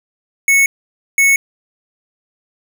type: tone pair in turn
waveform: square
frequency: 2206 / 2206 Hz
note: C#7 / C#7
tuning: -9 / -9 cents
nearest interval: unison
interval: 0 cents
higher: neither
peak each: -9 dBFS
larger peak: neither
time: 0.48-0.66 / 1.18-1.36 s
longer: neither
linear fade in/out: 2 ms
effects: none